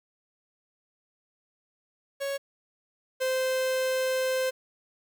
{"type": "tone pair in turn", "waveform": "45% pulse", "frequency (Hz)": [554.4, 519], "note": ["C#5", "C5"], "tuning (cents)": [0, -14], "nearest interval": "minor second", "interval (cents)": 114, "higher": "first", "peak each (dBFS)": [-29, -25], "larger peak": "second", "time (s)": [[2.2, 2.38], [3.2, 4.51]], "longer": "second", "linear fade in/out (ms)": 20, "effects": ["10-bit"]}